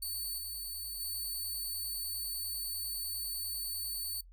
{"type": "tone with level steps", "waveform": "5% pulse", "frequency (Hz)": 4490, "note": "C#8", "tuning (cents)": 21, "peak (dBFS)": [-29, -32, -29], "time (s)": [0.02, 4.21], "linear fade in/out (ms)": 5, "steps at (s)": [0.38, 1], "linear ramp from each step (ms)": 2, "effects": ["noise-tail reverb RT60 0.1 s tail -25 dB re dry", "added 43 Hz sine -52 dBFS peak until 4.32 s"]}